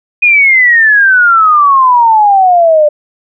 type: exponential sweep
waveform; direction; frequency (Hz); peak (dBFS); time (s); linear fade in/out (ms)
sine; down; 2487 to 587.3; -3; 0.22-2.89; 10
effects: none